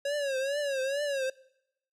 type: tone with vibrato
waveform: square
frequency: 554.4 Hz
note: C#5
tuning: in tune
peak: -29 dBFS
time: 0.05-1.3 s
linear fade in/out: 5 ms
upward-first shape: triangle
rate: 2.3 Hz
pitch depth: 120 cents each way
effects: noise-tail reverb RT60 0.8 s tail -23 dB re dry + low-pass 9000 Hz 12 dB/octave